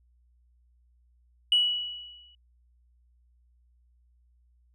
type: tone with exponential decay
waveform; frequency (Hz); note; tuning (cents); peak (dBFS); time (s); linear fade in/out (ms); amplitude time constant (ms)
sine; 2936; F#7; -14; -16; 1.52-2.35; 2; 180
effects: tanh soft clip ceiling -14 dBFS + added 60 Hz sine -61 dBFS peak until 4.74 s